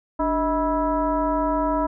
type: tone with frequency modulation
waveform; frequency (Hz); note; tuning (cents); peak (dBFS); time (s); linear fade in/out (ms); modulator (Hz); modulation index
sine; 635; D#5; +35; -19; 0.19-1.87; 10; 341; 1.5
effects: none